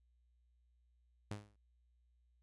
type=tone with exponential decay; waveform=sawtooth; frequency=103.83 Hz; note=G#2; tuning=in tune; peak=-35 dBFS; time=1.31-1.56 s; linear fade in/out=0 ms; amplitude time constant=53 ms; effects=added 60 Hz sine -70 dBFS peak until 2.42 s + resampled to 24000 Hz